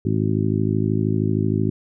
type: harmonic tone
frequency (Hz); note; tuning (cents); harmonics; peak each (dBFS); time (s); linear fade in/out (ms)
53; G#1; +36; 2 / 3 / 4 / 5 / 6 / 7; -22 / -24 / -25 / -26 / -27 / -27; 0.05-1.7; 5
effects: none